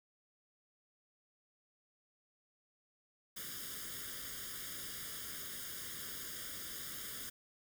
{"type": "noise with comb filter", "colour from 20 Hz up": "white", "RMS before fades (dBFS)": -45, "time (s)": [3.36, 7.3], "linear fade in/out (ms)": 10, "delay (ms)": 0.59, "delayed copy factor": 0.9, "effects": []}